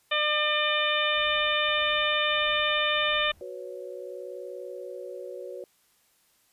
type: harmonic tone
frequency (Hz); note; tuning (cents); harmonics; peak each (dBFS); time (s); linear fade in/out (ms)
601; D5; +40; 1 / 2 / 3 / 4 / 5 / 6; -30 / -30 / -30 / -30 / -30 / -30; 0.11-3.32; 10
type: noise with tremolo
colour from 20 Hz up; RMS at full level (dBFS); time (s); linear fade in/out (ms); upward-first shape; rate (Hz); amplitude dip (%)
brown; -50; 1.13-3.45; 50; triangle; 1.6; 70
type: chord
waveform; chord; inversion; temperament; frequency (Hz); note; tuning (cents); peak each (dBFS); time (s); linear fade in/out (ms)
sine; F# suspended fourth; none; equal; 370 / 493.9 / 554.4; F#4 / B4 / C#5; 0 / 0 / 0; -40; 3.41-5.64; 2
effects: white hiss -66 dBFS RMS until 6.52 s + resampled to 32000 Hz